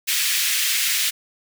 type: high-pass noise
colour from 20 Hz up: pink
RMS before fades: -21 dBFS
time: 0.07-1.11 s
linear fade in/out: 20 ms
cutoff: 2000 Hz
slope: 24 dB/octave
effects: none